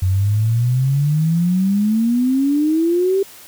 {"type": "exponential sweep", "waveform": "sine", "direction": "up", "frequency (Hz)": [90.7, 396.4], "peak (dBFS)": -13, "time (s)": [0.02, 3.23], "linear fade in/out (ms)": 5, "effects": ["white hiss -41 dBFS RMS until 3.47 s"]}